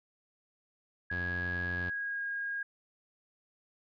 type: tone with pitch glide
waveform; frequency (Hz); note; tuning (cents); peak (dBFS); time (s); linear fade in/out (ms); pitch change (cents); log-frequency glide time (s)
sine; 1660 to 1630.5; G#6 to G#6; -1 to -32; -33; 1.1-2.63; 5; -31; 1.75-2.22
type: tone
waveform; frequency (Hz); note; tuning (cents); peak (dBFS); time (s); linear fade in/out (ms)
sawtooth; 88.5; F2; +23; -33; 1.11-1.9; 10
effects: resampled to 11025 Hz